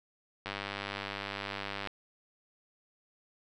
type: click train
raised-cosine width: 0.3 ms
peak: -20 dBFS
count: 142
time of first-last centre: 0.46-1.873 s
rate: 99.8 Hz
effects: none